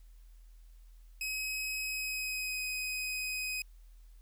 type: tone with pitch glide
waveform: sawtooth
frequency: 2545 to 2513 Hz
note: D#7 to D#7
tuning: +39 to +17 cents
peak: -31 dBFS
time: 1.21-3.62 s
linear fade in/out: 2 ms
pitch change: -22 cents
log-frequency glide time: 1.81-2.62 s
effects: added 41 Hz sine -52 dBFS peak until 4.21 s + white hiss -72 dBFS RMS until 4.21 s